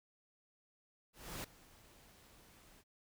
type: noise with ADSR envelope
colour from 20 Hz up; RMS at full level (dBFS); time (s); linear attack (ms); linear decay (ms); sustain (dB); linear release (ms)
pink; -43; 1.13-2.84; 310; 6; -20; 46
effects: none